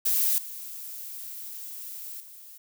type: noise with level steps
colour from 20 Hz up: violet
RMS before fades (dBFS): -24 / -39 / -47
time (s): 0.05-2.58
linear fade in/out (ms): 10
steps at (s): 0.38 / 2.2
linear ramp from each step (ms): 2
effects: none